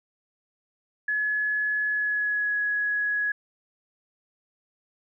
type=tone with pitch glide; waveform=sine; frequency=1700 to 1676.6 Hz; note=G#6 to G#6; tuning=+40 to +16 cents; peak=-23 dBFS; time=1.08-3.32 s; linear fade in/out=5 ms; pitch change=-24 cents; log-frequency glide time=1.89-2.55 s; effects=none